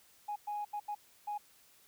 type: tone bursts at uneven times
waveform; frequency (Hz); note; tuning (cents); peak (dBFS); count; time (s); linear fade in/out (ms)
sine; 830.6; G#5; 0; -34; 5; 0.28-0.36 / 0.47-0.65 / 0.73-0.8 / 0.88-0.95 / 1.27-1.38; 10
effects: tanh soft clip ceiling -31 dBFS + white hiss -64 dBFS RMS until 1.87 s